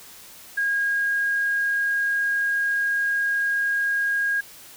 sine tone, 1631 Hz, G#6, 32 cents flat, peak -20 dBFS, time 0.57-4.41 s, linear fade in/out 10 ms, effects white hiss -45 dBFS RMS until 4.76 s

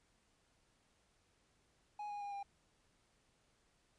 triangle tone with pitch steps, 833 / 822 / 811.2 / 800.5 Hz, G#5 / G#5 / G#5 / G5, +5 / -18 / -41 / +36 cents, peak -40 dBFS, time 1.99-2.43 s, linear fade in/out 5 ms, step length 110 ms, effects pink hiss -75 dBFS RMS until 3.98 s + resampled to 22050 Hz

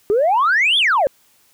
sine exponential two-way sweep, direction up then down, 392 to 3550 to 507 Hz, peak -11 dBFS, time 0.1-1.07 s, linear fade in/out 0 ms, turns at 0.78 s, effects tanh soft clip ceiling -9 dBFS + white hiss -56 dBFS RMS until 1.53 s

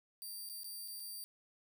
5% pulse tone with dropouts, 4699 Hz, D8, in tune, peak -37 dBFS, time 0.22-1.24 s, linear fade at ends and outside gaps 0 ms, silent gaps 0.49-0.497 / 0.633-0.644 / 0.877-0.882 / 0.998-1.002 s, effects none

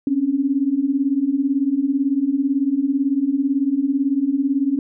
sine beating tone pair, 263.5 / 281.5 Hz, C4 / C#4, +12 / +27 cents, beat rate 18 Hz, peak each -21 / -18 dBFS, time 0.07-4.79 s, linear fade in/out 2 ms, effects none

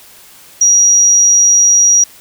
sine tone, 5750 Hz, F8, 50 cents sharp, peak -5 dBFS, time 0.61-2.04 s, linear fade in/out 5 ms, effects white hiss -40 dBFS RMS until 2.2 s

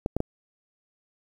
clicks, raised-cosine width 2 ms, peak -12 dBFS, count 3, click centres 0.061 / 0.166 / 0.204 s, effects 8-bit

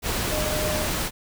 sine tone in noise, 611 Hz, D#5, 32 cents flat, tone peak -28 dBFS, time 0.29-0.88 s, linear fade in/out 50 ms, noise pink, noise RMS -26 dBFS, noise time 0.02-1.11 s, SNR -5 dB, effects none

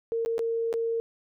sine tone with dropouts, 458.5 Hz, A#4, 29 cents flat, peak -25 dBFS, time 0.12-1 s, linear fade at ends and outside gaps 0 ms, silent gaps 0.25-0.26 / 0.381-0.392 / 0.728-0.739 s, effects none

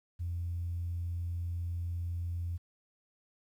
sine tone, 86.2 Hz, F2, 22 cents flat, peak -32 dBFS, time 0.19-2.58 s, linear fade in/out 20 ms, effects tanh soft clip ceiling -28 dBFS + 11-bit

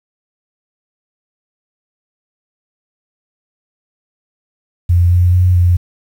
sine tone with pitch steps, 87.4 / 88.9 / 90.6 / 88.4 Hz, F2 / F2 / F#2 / F2, +2 / +31 / -36 / +22 cents, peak -7 dBFS, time 4.89-5.77 s, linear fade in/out 10 ms, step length 220 ms, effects 7-bit

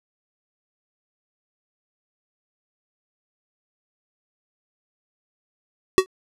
square tone with exponential decay, 376.8 Hz, F#4, 32 cents sharp, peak -7 dBFS, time 5.98-6.06 s, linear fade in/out 0 ms, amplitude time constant 16 ms, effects low-pass 10000 Hz 12 dB/octave

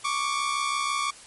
sawtooth tone pair together, 1111.9 / 1178 Hz, C#6 / D6, +5 / +5 cents, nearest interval minor second, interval 100 cents, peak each -24 dBFS, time 0.04-1.11 s, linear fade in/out 10 ms, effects white hiss -47 dBFS RMS until 1.26 s + MP3 48 kbps

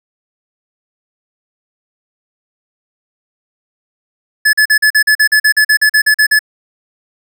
square tone bursts, 1720 Hz, A6, 40 cents flat, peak -7 dBFS, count 16, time 4.45-6.392 s, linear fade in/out 10 ms, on 82 ms, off 42 ms, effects none

